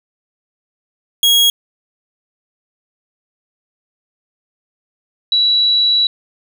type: tone pair in turn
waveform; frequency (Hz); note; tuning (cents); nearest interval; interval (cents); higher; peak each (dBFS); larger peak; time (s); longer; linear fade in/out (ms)
40% pulse / sine; 3300 / 3922; G#7 / B7; -12 / -13; minor third; 299; second; -8 / -10; first; 1.23-1.5 / 5.32-6.07; second; 2
effects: none